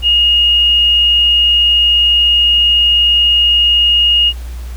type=tone; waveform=sine; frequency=2859 Hz; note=F7; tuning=40 cents sharp; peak=-7 dBFS; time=0.02-4.33 s; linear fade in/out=50 ms; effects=added 60 Hz sine -22 dBFS peak until 4.76 s + pink hiss -39 dBFS RMS until 4.76 s